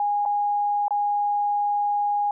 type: tone with dropouts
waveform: sine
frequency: 822 Hz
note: G#5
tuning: 18 cents flat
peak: -20 dBFS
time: 0-2.31 s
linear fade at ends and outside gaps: 2 ms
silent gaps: 0.253-0.259 / 0.882-0.907 s
effects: none